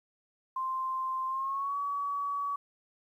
sine tone with pitch glide, 1046.5 to 1134.6 Hz, C6 to C#6, 0 to +40 cents, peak -30 dBFS, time 0.56-2.56 s, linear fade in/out 5 ms, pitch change +140 cents, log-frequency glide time 1.27-1.77 s, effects 11-bit

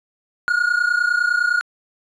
triangle tone pair together, 1422 / 1451.9 Hz, F6 / F#6, +31 / -33 cents, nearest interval unison, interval 36 cents, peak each -17 dBFS, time 0.48-1.61 s, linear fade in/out 0 ms, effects resampled to 22050 Hz

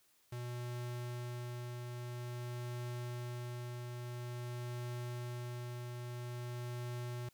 square tone with tremolo, 121.8 Hz, B2, 24 cents flat, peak -40 dBFS, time 0.32-7.29 s, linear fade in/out 5 ms, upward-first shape triangle, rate 0.49 Hz, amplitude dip 30%, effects white hiss -71 dBFS RMS until 7.33 s

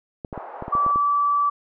clicks, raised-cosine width 2 ms, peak -18 dBFS, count 8, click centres 0.248 / 0.328 / 0.377 / 0.624 / 0.681 / 0.752 / 0.864 / 0.959 s
white band-pass noise, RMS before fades -37 dBFS, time 0.33-0.92 s, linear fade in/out 5 ms, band 520 to 1000 Hz, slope 24 dB/octave
sine tone, 1156 Hz, D6, 28 cents flat, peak -17 dBFS, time 0.72-1.5 s, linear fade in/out 10 ms
effects none

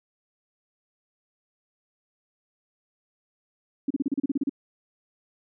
sine tone bursts, 277.2 Hz, C#4, in tune, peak -21 dBFS, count 11, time 3.88-4.495 s, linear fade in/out 5 ms, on 25 ms, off 34 ms, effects none

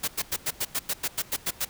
white noise bursts, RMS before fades -27 dBFS, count 12, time 0.03-1.652 s, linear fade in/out 10 ms, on 49 ms, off 94 ms, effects pink hiss -50 dBFS RMS until 1.69 s

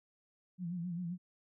sine tone with vibrato, 174.61 Hz, F3, in tune, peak -36 dBFS, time 0.58-1.18 s, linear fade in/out 50 ms, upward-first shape sine, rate 7.6 Hz, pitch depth 79 cents each way, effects none

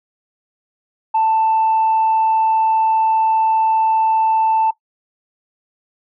sine tone, 885 Hz, A5, 10 cents sharp, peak -11 dBFS, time 1.14-4.71 s, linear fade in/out 10 ms, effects noise-tail reverb RT60 0.1 s tail -17 dB re dry + tanh soft clip ceiling -9 dBFS

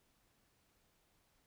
silence, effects pink hiss -75 dBFS RMS until 1.46 s

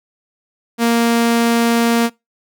sawtooth tone, 233.1 Hz, A#3, in tune, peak -8 dBFS, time 0.78-2.1 s, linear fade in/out 50 ms, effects noise-tail reverb RT60 0.2 s tail -23 dB re dry

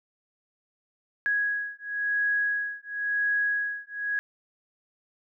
sine beating tone pair, 1661.2 / 1662.16 Hz, G#6 / G#6, 0 / +1 cents, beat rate 0.96 Hz, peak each -28 / -28 dBFS, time 1.26-4.19 s, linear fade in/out 0 ms, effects none

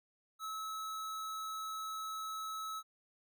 square tone, 1296 Hz, E6, 30 cents flat, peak -40 dBFS, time 0.39-2.83 s, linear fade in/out 50 ms, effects none

